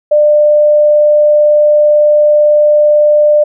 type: tone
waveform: sine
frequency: 597 Hz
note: D5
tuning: 28 cents sharp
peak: -4 dBFS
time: 0.11-3.44 s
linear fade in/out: 10 ms
effects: none